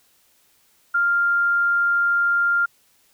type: tone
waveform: sine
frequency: 1396.9 Hz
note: F6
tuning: in tune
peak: -16 dBFS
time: 0.94-2.66 s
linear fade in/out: 10 ms
effects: white hiss -60 dBFS RMS until 3.13 s